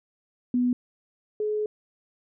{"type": "tone pair in turn", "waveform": "sine", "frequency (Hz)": [246.9, 424.4], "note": ["B3", "G#4"], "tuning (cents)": [0, 38], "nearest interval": "major sixth", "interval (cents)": 938, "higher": "second", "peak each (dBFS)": [-20, -24], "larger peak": "first", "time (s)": [[0.54, 0.73], [1.4, 1.66]], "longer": "second", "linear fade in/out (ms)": 2, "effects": []}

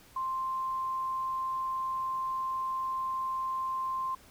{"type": "tone", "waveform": "sine", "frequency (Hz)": 1050, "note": "C6", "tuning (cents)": 6, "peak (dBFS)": -30, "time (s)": [0.16, 4.15], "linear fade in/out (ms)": 5, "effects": ["pink hiss -57 dBFS RMS until 4.3 s"]}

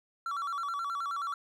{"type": "tone with vibrato", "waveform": "triangle", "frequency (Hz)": 1244.5, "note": "D#6", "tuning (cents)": 0, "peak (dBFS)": -30, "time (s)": [0.26, 1.34], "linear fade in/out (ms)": 2, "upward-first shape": "square", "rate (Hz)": 9.4, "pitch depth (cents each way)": 150, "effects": []}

